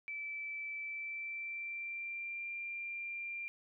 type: tone with pitch glide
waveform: sine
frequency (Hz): 2318 to 2380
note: D7 to D7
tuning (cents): -23 to +22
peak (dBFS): -39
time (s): 0.08-3.48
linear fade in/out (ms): 0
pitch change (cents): +45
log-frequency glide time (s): 0.8-2.49
effects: none